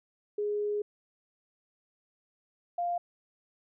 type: tone pair in turn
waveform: sine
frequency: 415.3 / 698.4 Hz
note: G#4 / F5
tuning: 0 / 0 cents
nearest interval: major sixth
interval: 900 cents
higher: second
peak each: -28 dBFS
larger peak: neither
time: 0.38-0.82 / 2.78-2.98 s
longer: first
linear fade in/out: 5 ms
effects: none